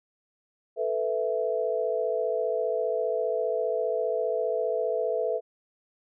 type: chord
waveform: sine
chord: A suspended second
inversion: none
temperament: just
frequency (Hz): 440 / 495 / 660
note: A4 / B4 / E5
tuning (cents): 0 / +4 / +2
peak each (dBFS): -29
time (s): 0.76-5.41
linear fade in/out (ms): 50
effects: none